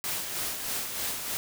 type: noise with tremolo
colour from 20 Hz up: white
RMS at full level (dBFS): -31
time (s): 0.04-1.37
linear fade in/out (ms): 0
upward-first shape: sine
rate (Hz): 3.2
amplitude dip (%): 45
effects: none